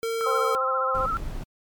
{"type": "tone", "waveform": "square", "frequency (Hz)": 455.9, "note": "A#4", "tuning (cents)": -39, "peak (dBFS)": -26, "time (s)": [0.03, 0.55], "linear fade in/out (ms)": 0}
{"type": "tone with vibrato", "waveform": "sine", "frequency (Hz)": 1318.5, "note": "E6", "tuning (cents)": 0, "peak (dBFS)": -24, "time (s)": [0.21, 1.17], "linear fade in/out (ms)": 0, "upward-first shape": "sine", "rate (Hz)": 15, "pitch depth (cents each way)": 65}
{"type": "harmonic tone", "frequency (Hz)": 261.6, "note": "C4", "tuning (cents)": 0, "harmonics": [2, 3, 4], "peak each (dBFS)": [-27, -34, -29], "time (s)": [0.26, 1.06], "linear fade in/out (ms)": 5}
{"type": "noise", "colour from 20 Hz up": "brown", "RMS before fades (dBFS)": -32, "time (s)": [0.94, 1.44], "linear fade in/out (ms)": 10}
{"effects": ["MP3 96 kbps"]}